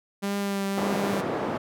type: tone with vibrato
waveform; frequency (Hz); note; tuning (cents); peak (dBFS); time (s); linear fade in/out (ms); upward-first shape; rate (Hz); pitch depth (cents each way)
sawtooth; 198.7; G3; +24; -22; 0.22-1.22; 20; triangle; 1.7; 22
type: band-pass noise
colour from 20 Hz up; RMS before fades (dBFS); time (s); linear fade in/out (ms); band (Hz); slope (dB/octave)
white; -29; 0.77-1.58; 10; 160 to 690; 12
effects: none